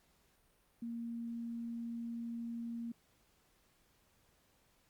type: tone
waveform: sine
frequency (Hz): 233.1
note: A#3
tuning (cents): 0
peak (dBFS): -39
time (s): 0.82-2.92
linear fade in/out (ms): 5
effects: pink hiss -72 dBFS RMS until 4.89 s + Opus 48 kbps